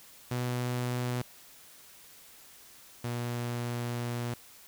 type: tone pair in turn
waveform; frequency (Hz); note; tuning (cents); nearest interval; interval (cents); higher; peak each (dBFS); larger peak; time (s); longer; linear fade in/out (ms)
sawtooth; 123.47 / 120.02; B2 / B2; 0 / -49; unison; 49; first; -26 / -28; first; 0.31-1.22 / 3.04-4.34; second; 5
effects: white hiss -54 dBFS RMS until 4.67 s